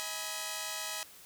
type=chord; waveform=5% pulse; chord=G# minor; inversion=second; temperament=equal with one note detuned; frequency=636.1 / 830.6 / 987.8 Hz; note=D#5 / G#5 / B5; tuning=+38 / 0 / 0 cents; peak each=-29 dBFS; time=0-1.03 s; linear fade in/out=0 ms; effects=white hiss -54 dBFS RMS until 1.25 s